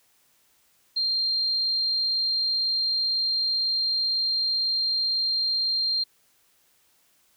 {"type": "tone", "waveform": "sine", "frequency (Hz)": 4186, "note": "C8", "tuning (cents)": 0, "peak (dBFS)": -22, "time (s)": [0.96, 6.04], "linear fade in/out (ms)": 10, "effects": ["white hiss -64 dBFS RMS until 7.36 s"]}